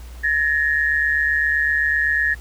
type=tone pair together; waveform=sine; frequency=1707 / 1854.8 Hz; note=G#6 / A#6; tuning=+47 / -9 cents; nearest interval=minor second; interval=144 cents; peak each=-19 dBFS; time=0.23-2.35 s; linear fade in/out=20 ms; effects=added 60 Hz sine -34 dBFS peak until 2.4 s + pink hiss -47 dBFS RMS until 2.4 s